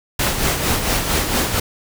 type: noise with tremolo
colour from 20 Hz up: pink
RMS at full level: -17 dBFS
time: 0.19-1.6 s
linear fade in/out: 5 ms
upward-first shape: sine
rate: 4.4 Hz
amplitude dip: 50%
effects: none